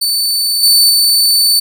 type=tone with level steps; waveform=sawtooth; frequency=4519 Hz; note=C#8; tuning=33 cents sharp; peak=-9 / -3 / -5 dBFS; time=0.01-1.6 s; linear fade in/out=10 ms; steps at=0.63 / 0.9 s; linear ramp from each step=2 ms; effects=none